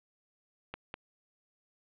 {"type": "clicks", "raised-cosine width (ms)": 0.3, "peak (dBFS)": -22, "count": 2, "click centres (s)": [0.74, 0.941], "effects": ["resampled to 8000 Hz", "9-bit"]}